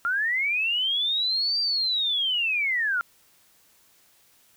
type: linear two-way sweep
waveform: sine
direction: up then down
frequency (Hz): 1364 to 4730 to 1364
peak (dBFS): -22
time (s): 0.05-3.01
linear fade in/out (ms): 0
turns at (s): 1.6
effects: white hiss -60 dBFS RMS until 4.56 s